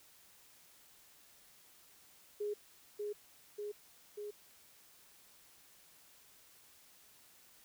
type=tone with echo; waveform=sine; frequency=415.3 Hz; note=G#4; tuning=in tune; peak=-35 dBFS; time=2.4-2.54 s; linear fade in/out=10 ms; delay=590 ms; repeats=3; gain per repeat=-2 dB; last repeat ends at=4.31 s; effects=white hiss -63 dBFS RMS until 7.64 s